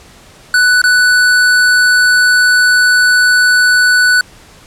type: tone with dropouts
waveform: square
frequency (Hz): 1487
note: F#6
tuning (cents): +8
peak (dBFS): -7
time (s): 0.54-4.21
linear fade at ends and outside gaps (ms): 2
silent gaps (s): 0.817-0.839
effects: pink hiss -40 dBFS RMS until 4.66 s + low-pass 10000 Hz 12 dB/octave